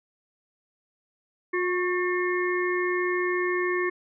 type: harmonic tone with a mistuned harmonic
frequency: 358.6 Hz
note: F4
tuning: 46 cents sharp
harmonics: 1 / 3 / 5 / 6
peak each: -25 / -32 / -30 / -33 dBFS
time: 1.53-3.9 s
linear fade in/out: 10 ms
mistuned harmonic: 3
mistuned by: +38 cents
effects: none